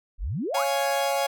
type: exponential sweep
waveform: sine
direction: up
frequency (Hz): 33.63 to 1824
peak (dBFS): -26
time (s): 0.18-0.65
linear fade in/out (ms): 50
type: chord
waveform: 40% pulse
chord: Db major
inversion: none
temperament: equal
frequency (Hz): 554.4 / 698.5 / 830.6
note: Db5 / F5 / Ab5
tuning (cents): 0 / 0 / 0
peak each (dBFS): -25 / -28 / -27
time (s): 0.54-1.27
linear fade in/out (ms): 10
effects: none